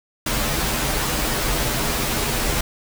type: noise with comb filter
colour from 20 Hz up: pink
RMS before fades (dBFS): -22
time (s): 0.26-2.61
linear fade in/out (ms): 5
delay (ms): 11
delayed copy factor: -0.85
effects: none